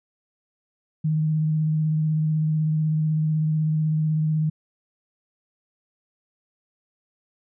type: tone with vibrato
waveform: sine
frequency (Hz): 155.56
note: D#3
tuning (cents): 0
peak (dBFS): -19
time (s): 1.04-4.5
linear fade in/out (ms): 10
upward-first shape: sine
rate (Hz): 16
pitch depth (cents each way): 18
effects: none